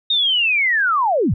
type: linear sweep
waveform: sine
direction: down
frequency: 3729 to 66.3 Hz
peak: -14 dBFS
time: 0.1-1.34 s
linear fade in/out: 5 ms
effects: none